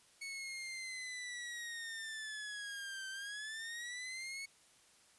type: linear two-way sweep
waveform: sawtooth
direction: down then up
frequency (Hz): 2217 to 1548 to 2217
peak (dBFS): -39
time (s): 0.21-4.46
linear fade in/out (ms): 10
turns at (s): 3.09
effects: white hiss -66 dBFS RMS until 5.18 s + resampled to 24000 Hz